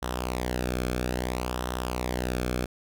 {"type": "tone with flanger", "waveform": "sawtooth", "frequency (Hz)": 62, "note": "B1", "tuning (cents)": 7, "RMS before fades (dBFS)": -30, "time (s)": [0.02, 2.66], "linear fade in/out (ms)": 10, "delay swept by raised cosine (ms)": [0.43, 1.05], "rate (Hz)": 0.6, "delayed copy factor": -0.65, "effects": []}